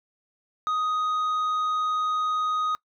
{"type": "tone with tanh clipping", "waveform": "sine", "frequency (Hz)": 1249, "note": "D#6", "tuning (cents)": 6, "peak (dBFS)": -24, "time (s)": [0.67, 2.75], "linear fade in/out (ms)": 0, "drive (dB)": 5, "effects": ["noise-tail reverb RT60 0.1 s tail -23 dB re dry"]}